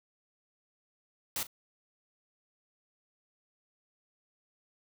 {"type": "noise with echo", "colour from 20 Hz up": "white", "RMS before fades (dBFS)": -34, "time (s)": [1.36, 1.43], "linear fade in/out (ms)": 2, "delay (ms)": 39, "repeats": 1, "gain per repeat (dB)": -15, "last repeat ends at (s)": 1.469, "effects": []}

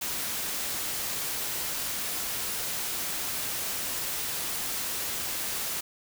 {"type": "noise", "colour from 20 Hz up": "white", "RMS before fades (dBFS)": -32, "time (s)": [0.01, 5.81], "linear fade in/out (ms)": 10, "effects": []}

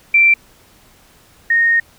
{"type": "tone pair in turn", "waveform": "sine", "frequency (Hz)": [2349, 1852.6], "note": ["D7", "A#6"], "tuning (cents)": [0, -11], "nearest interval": "major third", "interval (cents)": 411, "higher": "first", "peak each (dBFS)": [-7, -10], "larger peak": "first", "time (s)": [[0.14, 0.34], [1.5, 1.8]], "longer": "second", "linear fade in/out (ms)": 5, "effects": ["pink hiss -49 dBFS RMS until 1.98 s"]}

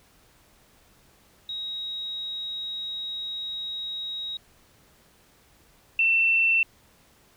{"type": "tone pair in turn", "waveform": "sine", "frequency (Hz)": [3800, 2687], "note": ["A#7", "E7"], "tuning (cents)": [33, 33], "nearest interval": "tritone", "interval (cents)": 600, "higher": "first", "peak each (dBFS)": [-30, -18], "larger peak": "second", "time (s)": [[1.49, 4.37], [5.99, 6.63]], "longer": "first", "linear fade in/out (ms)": 2, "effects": ["pink hiss -59 dBFS RMS until 7.36 s"]}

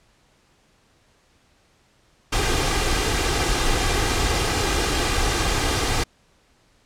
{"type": "noise with comb filter", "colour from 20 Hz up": "pink", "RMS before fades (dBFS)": -21, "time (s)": [2.32, 6.04], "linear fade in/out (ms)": 10, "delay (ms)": 2.5, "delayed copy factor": 0.5, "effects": ["pink hiss -60 dBFS RMS until 6.85 s", "low-pass 8000 Hz 12 dB/octave"]}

